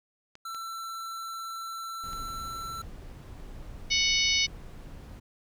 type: clicks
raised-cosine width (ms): 0.2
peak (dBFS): -30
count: 3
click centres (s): 0.354 / 0.547 / 2.131
type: tone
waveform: square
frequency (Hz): 1341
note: E6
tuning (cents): +29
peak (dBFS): -36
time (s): 0.45-2.82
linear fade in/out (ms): 5
type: noise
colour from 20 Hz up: brown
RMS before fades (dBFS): -43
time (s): 2.03-5.2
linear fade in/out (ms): 10
type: harmonic tone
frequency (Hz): 740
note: F#5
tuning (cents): 0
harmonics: 3 / 4 / 5 / 6 / 7 / 8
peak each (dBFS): -28 / -29 / -30 / -31 / -31 / -32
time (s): 3.9-4.47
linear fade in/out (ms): 20
effects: none